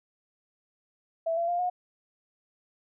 sine tone with pitch steps, 659 / 679.1 / 699.8 / 721.1 Hz, E5 / F5 / F5 / F#5, -1 / -49 / +3 / -45 cents, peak -25 dBFS, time 1.26-1.7 s, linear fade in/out 10 ms, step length 110 ms, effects none

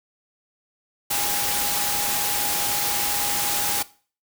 sine tone in noise, 820 Hz, G#5, 22 cents flat, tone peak -31 dBFS, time 1.1-3.83 s, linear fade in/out 10 ms, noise white, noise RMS -24 dBFS, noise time 1.1-3.83 s, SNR -10 dB, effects noise-tail reverb RT60 0.4 s tail -19 dB re dry

